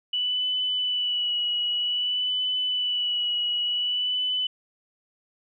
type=tone with vibrato; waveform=sine; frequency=2960 Hz; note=F#7; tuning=in tune; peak=-23 dBFS; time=0.13-4.47 s; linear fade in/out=5 ms; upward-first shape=sine; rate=0.53 Hz; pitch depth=26 cents each way; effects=none